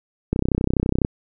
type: click train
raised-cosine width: 3 ms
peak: -6 dBFS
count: 24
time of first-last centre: 0.33-1.049 s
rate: 32 Hz
effects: none